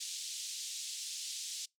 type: band-pass noise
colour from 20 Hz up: white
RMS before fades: -42 dBFS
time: 0-1.66 s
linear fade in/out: 10 ms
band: 3200 to 7900 Hz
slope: 24 dB/octave
effects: noise-tail reverb RT60 0.2 s tail -26 dB re dry